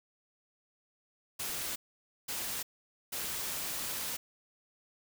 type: noise bursts at uneven times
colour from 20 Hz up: white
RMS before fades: -37 dBFS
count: 3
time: 1.39-1.76 / 2.28-2.63 / 3.12-4.17 s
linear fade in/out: 10 ms
effects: none